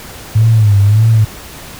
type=tone with vibrato; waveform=sine; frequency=106.3 Hz; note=G#2; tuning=41 cents sharp; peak=-5 dBFS; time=0.35-1.25 s; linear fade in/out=10 ms; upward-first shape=sine; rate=1.7 Hz; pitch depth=110 cents each way; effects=pink hiss -31 dBFS RMS until 1.79 s